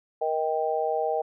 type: harmonic tone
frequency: 157.2 Hz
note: D#3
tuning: 18 cents sharp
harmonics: 3 / 4 / 5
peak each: -28 / -28 / -28 dBFS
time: 0.21-1.22 s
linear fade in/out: 10 ms
effects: none